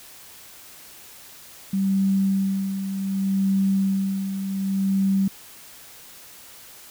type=tone with tremolo; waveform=sine; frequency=194.1 Hz; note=G3; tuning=17 cents flat; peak=-17 dBFS; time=1.73-5.28 s; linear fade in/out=5 ms; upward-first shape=sine; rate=0.66 Hz; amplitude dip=60%; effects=white hiss -45 dBFS RMS until 6.9 s